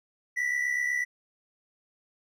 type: tone pair together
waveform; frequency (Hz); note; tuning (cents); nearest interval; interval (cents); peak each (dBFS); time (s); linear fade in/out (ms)
triangle; 1907.4 / 1975.5; A#6 / B6; +39 / 0; minor second; 61; -31 / -25; 0.36-1.05; 20
effects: none